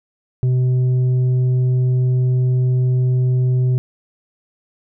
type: tone with tanh clipping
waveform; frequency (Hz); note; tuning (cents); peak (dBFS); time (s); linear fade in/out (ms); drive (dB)
triangle; 126.8; B2; +46; -14; 0.43-3.78; 0; 9
effects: none